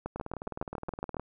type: two click trains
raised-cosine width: 1 ms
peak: -23 / -20 dBFS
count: 21 / 9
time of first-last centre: 0.16-1.196 / 0.06-1.168 s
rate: 19.3 / 7.22 Hz
effects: none